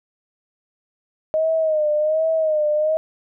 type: tone with vibrato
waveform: sine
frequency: 622.3 Hz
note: D#5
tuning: in tune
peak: -16 dBFS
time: 1.34-2.97 s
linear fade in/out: 0 ms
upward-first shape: sine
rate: 1.3 Hz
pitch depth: 65 cents each way
effects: none